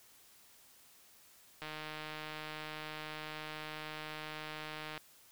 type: click train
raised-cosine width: 0.3 ms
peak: -27 dBFS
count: 518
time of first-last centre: 1.62-4.977 s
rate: 154 Hz
effects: white hiss -62 dBFS RMS until 5.31 s